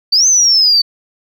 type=exponential two-way sweep; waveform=sine; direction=up then down; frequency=4517 to 6300 to 4517 Hz; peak=-6 dBFS; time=0.12-0.82 s; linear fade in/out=10 ms; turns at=0.27 s; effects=tanh soft clip ceiling -2 dBFS